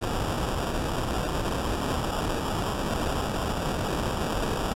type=noise with sample-and-hold; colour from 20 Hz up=pink; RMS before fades=-28 dBFS; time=0.01-4.74 s; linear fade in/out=20 ms; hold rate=2100 Hz; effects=low-pass 12000 Hz 12 dB/octave